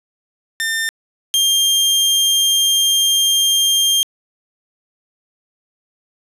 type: tone pair in turn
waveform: sawtooth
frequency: 1800 / 3196 Hz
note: A6 / G7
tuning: +39 / +33 cents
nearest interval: minor seventh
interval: 994 cents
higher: second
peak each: -14 / -9 dBFS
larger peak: second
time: 0.6-0.89 / 1.34-4.03 s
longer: second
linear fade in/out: 0 ms
effects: resampled to 32000 Hz + 8-bit